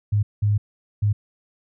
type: tone bursts at uneven times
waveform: sine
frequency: 103.83 Hz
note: G#2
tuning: in tune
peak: -16 dBFS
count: 3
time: 0.12-0.23 / 0.42-0.58 / 1.02-1.13 s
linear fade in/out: 10 ms
effects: none